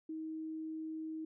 sine tone, 316.8 Hz, D#4, 31 cents sharp, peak -39 dBFS, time 0.09-1.25 s, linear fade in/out 5 ms, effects none

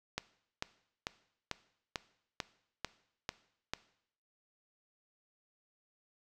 click train, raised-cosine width 0.2 ms, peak -17 dBFS, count 9, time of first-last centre 0.18-3.736 s, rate 2.25 Hz, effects noise-tail reverb RT60 0.7 s tail -18 dB re dry

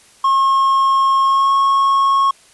triangle tone with pitch glide, 1080 to 1094.4 Hz, C#6 to C#6, -45 to -23 cents, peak -9 dBFS, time 0.24-2.31 s, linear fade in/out 5 ms, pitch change +22 cents, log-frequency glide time 1.23-1.52 s, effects white hiss -48 dBFS RMS until 2.53 s + resampled to 24000 Hz

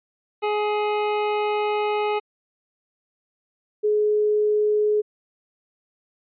25% pulse / sine tone pair in turn, 419.6 / 422 Hz, G#4 / G#4, +18 / +28 cents, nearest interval unison, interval 10 cents, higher second, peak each -17 dBFS, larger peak neither, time 0.42-2.2 / 3.83-5.02 s, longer first, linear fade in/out 20 ms, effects resampled to 8000 Hz

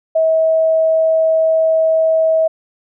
sine tone, 643 Hz, E5, 43 cents flat, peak -10 dBFS, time 0.15-2.48 s, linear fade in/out 10 ms, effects none

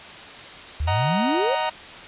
sine exponential sweep, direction up, 68.5 to 577 Hz, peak -21 dBFS, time 0.8-1.55 s, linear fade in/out 5 ms
sawtooth chord, D# minor, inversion none, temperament just, 622.3 / 746.7 / 933.4 Hz, D#5 / F#5 / A#5, 0 / +16 / +2 cents, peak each -23 / -24 / -20 dBFS, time 0.87-1.7 s, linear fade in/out 10 ms
effects white hiss -39 dBFS RMS until 2.07 s + resampled to 8000 Hz

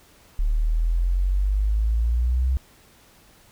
sine exponential sweep, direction up, 36.56 to 65.8 Hz, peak -18 dBFS, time 0.39-2.57 s, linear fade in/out 0 ms, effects pink hiss -54 dBFS RMS until 3.51 s

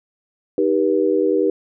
sine chord, Eb augmented, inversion none, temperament equal with one note detuned, 311.1 / 392 / 482.6 Hz, Eb4 / G4 / B4, 0 / 0 / -40 cents, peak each -20 / -18 / -19 dBFS, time 0.58-1.5 s, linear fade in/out 2 ms, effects none

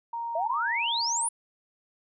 sine tone, 932.3 Hz, A#5, in tune, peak -30 dBFS, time 0.13-1.28 s, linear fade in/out 5 ms
sine exponential sweep, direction up, 622.3 to 10260 Hz, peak -26 dBFS, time 0.35-1.29 s, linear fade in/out 5 ms
effects none

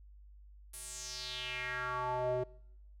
square tone with band-pass filter sweep, 125.8 Hz, B2, 32 cents sharp, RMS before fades -38 dBFS, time 0.73-2.44 s, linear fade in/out 10 ms, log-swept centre 11000 to 480 Hz, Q 3.8, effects noise-tail reverb RT60 0.8 s tail -24 dB re dry + added 50 Hz sine -53 dBFS peak until 3 s

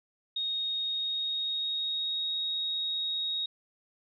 sine tone with pitch glide, 3730 to 3765 Hz, A#7 to A#7, 0 to +16 cents, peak -29 dBFS, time 0.36-3.46 s, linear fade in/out 5 ms, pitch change +16 cents, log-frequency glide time 0.83-2.32 s, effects none

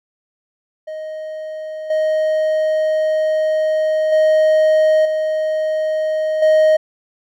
triangle tone with level steps, 624 Hz, D#5, 5 cents sharp, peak -23 / -12 / -8 / -14 / -7 dBFS, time 0.87-6.77 s, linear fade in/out 10 ms, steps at 1.9 / 4.12 / 5.05 / 6.42 s, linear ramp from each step 5 ms, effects none

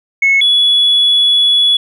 sine tone pair in turn, 2192 / 3396 Hz, C#7 / G#7, -20 / +38 cents, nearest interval minor sixth, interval 758 cents, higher second, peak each -6 dBFS, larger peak neither, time 0.22-0.41 / 0.41-1.77 s, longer second, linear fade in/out 5 ms, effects tanh soft clip ceiling -3 dBFS

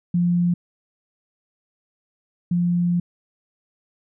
sine tone pair in turn, 174.7 / 174.7 Hz, F3 / F3, +1 / +1 cents, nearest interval unison, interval 0 cents, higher neither, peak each -16 / -17 dBFS, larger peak first, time 0.14-0.54 / 2.51-3 s, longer second, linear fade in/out 5 ms, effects none

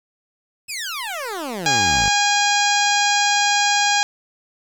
15% pulse exponential sweep, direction down, 2673 to 44 Hz, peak -19 dBFS, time 0.68-2.1 s, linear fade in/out 20 ms
harmonic tone, 818 Hz, G#5, 26 cents flat, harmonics 1 / 2 / 3 / 4 / 5 / 6 / 7 / 8 / 9, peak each -19 / -22 / -24 / -25 / -26 / -27 / -27 / -28 / -29 dBFS, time 1.66-4.03 s, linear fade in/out 0 ms
effects 8-bit

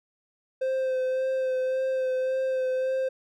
triangle tone with vibrato, 520 Hz, C5, 11 cents flat, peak -22 dBFS, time 0.61-3.09 s, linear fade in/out 10 ms, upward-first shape sine, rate 1.8 Hz, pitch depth 19 cents each way, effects none

